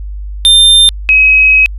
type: tone pair in turn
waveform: square / sine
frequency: 3600 / 2546 Hz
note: A7 / D#7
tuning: +39 / +39 cents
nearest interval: tritone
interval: 600 cents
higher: first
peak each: -3 dBFS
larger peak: neither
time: 0.45-0.89 / 1.09-1.66 s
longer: second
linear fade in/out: 0 ms
effects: added 50 Hz sine -19 dBFS peak until 1.78 s + resampled to 32000 Hz